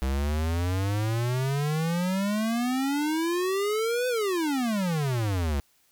square exponential two-way sweep, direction up then down, 64.5 to 508 to 67.6 Hz, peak -25 dBFS, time 0.02-5.6 s, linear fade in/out 0 ms, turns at 4.08 s, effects white hiss -65 dBFS RMS until 5.91 s

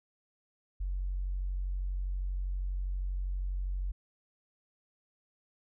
sine tone, 46.24 Hz, F#1, in tune, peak -30 dBFS, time 0.8-3.92 s, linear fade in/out 10 ms, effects tanh soft clip ceiling -26 dBFS

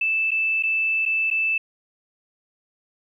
sine tone with dropouts, 2637 Hz, E7, in tune, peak -19 dBFS, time 0.01-1.58 s, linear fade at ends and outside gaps 5 ms, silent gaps 0.308-0.315 / 0.626-0.634 / 1.054-1.06 / 1.303-1.311 s, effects 10-bit

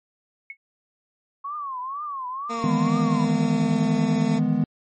sine tone with exponential decay, 2196 Hz, C#7, 17 cents flat, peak -29 dBFS, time 0.5-0.57 s, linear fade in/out 2 ms, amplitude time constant 15 ms
sine tone with vibrato, 1096 Hz, C#6, 20 cents flat, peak -28 dBFS, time 1.44-3.25 s, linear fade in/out 10 ms, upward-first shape triangle, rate 2.1 Hz, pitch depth 190 cents each way
15% pulse tone with pitch glide, 230.9 to 224.8 Hz, A#3 to A3, -16 to +37 cents, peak -22 dBFS, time 2.49-4.4 s, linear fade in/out 20 ms, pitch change -47 cents, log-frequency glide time 3.03-3.94 s
triangle chord, E major seventh, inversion third, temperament equal with one note detuned, 154.67 / 164.81 / 207.7 / 246.9 Hz, D#3 / E3 / G#3 / B3, -10 / 0 / 0 / 0 cents, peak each -24 / -24 / -22 / -21 dBFS, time 2.64-4.64 s, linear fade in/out 2 ms
effects MP3 32 kbps

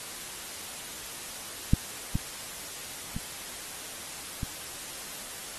clicks, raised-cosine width 5 ms, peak -7 / -15 / -19 / -19 dBFS, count 4, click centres 1.735 / 2.155 / 3.165 / 4.432 s, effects white hiss -40 dBFS RMS until 5.58 s + AAC 32 kbps

